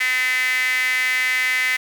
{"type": "tone with high-pass filter", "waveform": "sawtooth", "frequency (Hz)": 255.2, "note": "C4", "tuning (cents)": -43, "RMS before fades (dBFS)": -20, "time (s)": [0, 1.77], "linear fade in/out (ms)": 10, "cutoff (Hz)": 2000, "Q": 8.4, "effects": ["7-bit"]}